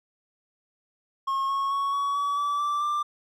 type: tone with pitch steps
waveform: triangle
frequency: 1083 / 1096.9 / 1110.9 / 1125.1 / 1139.5 / 1154 / 1168.8 / 1183.8 Hz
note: C#6 / C#6 / C#6 / C#6 / C#6 / D6 / D6 / D6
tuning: -41 / -19 / +3 / +25 / +47 / -31 / -9 / +13 cents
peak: -22 dBFS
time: 1.27-3.03 s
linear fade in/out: 10 ms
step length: 220 ms
effects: none